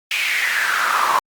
brown noise with high-pass filter sweep, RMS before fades -19 dBFS, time 0.11-1.19 s, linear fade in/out 2 ms, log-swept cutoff 2600 to 990 Hz, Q 5.1, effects Opus 32 kbps

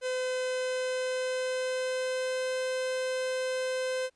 45% pulse tone with pitch glide, 510 to 514.7 Hz, C5 to C5, -44 to -29 cents, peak -29 dBFS, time 0.01-4.1 s, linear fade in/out 50 ms, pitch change +15 cents, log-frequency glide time 0.45-2.64 s, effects pink hiss -73 dBFS RMS until 4.15 s + resampled to 22050 Hz

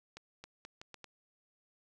accelerating click train, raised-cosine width 0.2 ms, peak -30 dBFS, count 6, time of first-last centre 0.17-1.043 s, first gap 270 ms, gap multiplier 0.78, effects none

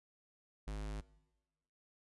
square tone, 51.9 Hz, G#1, in tune, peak -40 dBFS, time 0.67-1.01 s, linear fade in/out 10 ms, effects noise-tail reverb RT60 1.0 s tail -20 dB re dry + resampled to 24000 Hz

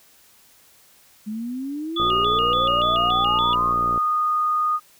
sine exponential sweep, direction up, 207.9 to 1124 Hz, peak -26 dBFS, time 1.26-3.74 s, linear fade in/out 20 ms
sine tone, 1232 Hz, D#6, 17 cents flat, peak -18 dBFS, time 1.96-4.8 s, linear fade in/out 50 ms
sine tone with vibrato, 3136 Hz, G7, in tune, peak -24 dBFS, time 1.96-3.55 s, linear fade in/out 5 ms, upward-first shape square, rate 3.5 Hz, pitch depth 160 cents each way
click train, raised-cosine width 2 ms, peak -18 dBFS, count 119, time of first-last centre 2-3.977 s, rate 59.7 Hz
effects white hiss -54 dBFS RMS until 4.99 s

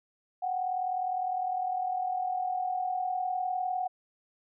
sine tone pair together, 735 / 774.8 Hz, F#5 / G5, -12 / -20 cents, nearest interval minor second, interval 92 cents, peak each -29 / -36 dBFS, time 0.42-3.88 s, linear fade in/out 10 ms, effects none

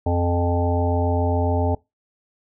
harmonic tone with a mistuned harmonic, 87.31 Hz, F2, in tune, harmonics 1 / 3 / 5 / 7 / 9 / 10, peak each -20 / -26 / -27 / -27 / -28 / -31 dBFS, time 0.06-1.75 s, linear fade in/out 5 ms, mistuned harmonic 5, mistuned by -18 cents, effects noise-tail reverb RT60 0.2 s tail -22 dB re dry

